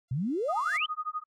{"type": "tone with exponential growth", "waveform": "5% pulse", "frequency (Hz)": 690, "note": "F5", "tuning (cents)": -21, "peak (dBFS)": -30, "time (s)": [0.08, 0.77], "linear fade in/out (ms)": 5, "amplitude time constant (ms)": 150}
{"type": "exponential sweep", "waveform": "sine", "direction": "up", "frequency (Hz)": [116.4, 3159], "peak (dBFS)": -27, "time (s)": [0.11, 0.86], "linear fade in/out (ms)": 5}
{"type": "tone with tremolo", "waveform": "sine", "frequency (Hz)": 1241, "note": "D#6", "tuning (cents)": -5, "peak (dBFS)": -28, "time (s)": [0.48, 1.24], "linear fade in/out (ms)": 20, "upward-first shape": "sine", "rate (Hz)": 12, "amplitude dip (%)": 100}
{"effects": ["AAC 48 kbps"]}